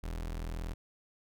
35% pulse tone, 41.2 Hz, E1, in tune, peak -34 dBFS, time 0.03-0.74 s, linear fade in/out 10 ms, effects none

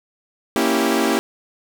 sawtooth chord, A# diminished seventh, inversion none, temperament equal, 233.1 / 277.2 / 329.6 / 392 Hz, A#3 / C#4 / E4 / G4, 0 / 0 / 0 / 0 cents, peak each -18 dBFS, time 0.56-1.19 s, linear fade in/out 0 ms, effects none

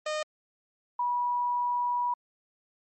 sawtooth / sine tone pair in turn, 613 / 973.1 Hz, D#5 / B5, -26 / -26 cents, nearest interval minor sixth, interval 800 cents, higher second, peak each -25 dBFS, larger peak neither, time 0.06-0.23 / 0.99-2.14 s, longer second, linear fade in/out 5 ms, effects MP3 32 kbps

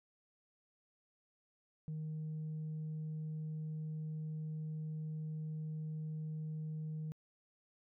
sine tone, 155.56 Hz, D#3, in tune, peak -37 dBFS, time 1.88-7.12 s, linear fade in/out 0 ms, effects tanh soft clip ceiling -37 dBFS

